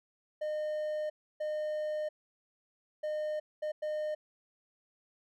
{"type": "tone bursts at uneven times", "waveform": "triangle", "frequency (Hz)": 610, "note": "D#5", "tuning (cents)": -34, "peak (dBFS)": -30, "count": 5, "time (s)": [[0.41, 1.1], [1.4, 2.09], [3.03, 3.4], [3.62, 3.72], [3.82, 4.15]], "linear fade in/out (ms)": 10, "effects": []}